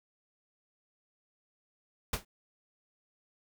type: noise with exponential decay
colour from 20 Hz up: pink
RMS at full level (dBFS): -27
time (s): 2.13-2.25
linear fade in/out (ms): 5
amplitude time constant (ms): 25
effects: none